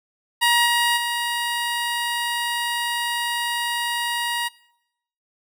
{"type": "tone with level steps", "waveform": "15% pulse", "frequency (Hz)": 950, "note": "A#5", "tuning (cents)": 33, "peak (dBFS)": [-9, -11, -16], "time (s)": [0.41, 4.49], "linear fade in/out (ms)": 20, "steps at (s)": [0.65, 0.96], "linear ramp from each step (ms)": 20, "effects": ["noise-tail reverb RT60 0.8 s tail -22 dB re dry"]}